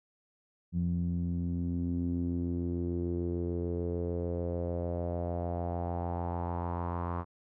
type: tone with low-pass filter sweep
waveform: sawtooth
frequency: 86.7 Hz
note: F2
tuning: 12 cents flat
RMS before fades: -33 dBFS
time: 0.72-7.25 s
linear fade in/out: 50 ms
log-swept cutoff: 180 to 1100 Hz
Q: 4.2
effects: none